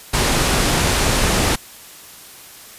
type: low-pass noise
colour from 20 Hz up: pink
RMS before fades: -17 dBFS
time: 0.13-1.56 s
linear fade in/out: 10 ms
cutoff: 11000 Hz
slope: 24 dB/octave
effects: white hiss -40 dBFS RMS until 2.78 s + resampled to 32000 Hz